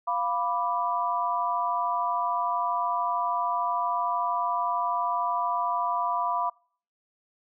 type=chord; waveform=sine; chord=B diminished; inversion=second; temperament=equal; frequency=698.5 / 987.8 / 1174.7 Hz; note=F5 / B5 / D6; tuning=0 / 0 / 0 cents; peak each=-30 / -27 / -30 dBFS; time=0.07-6.5 s; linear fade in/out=10 ms; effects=noise-tail reverb RT60 0.5 s tail -26 dB re dry